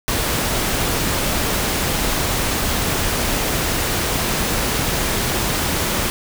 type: noise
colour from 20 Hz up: pink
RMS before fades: -20 dBFS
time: 0.08-6.1 s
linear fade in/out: 0 ms
effects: none